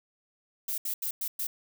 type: noise bursts at uneven times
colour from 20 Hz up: violet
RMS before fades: -32 dBFS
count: 5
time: 0.68-0.78 / 0.85-0.94 / 1.02-1.11 / 1.21-1.28 / 1.39-1.47 s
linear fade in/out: 5 ms
effects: none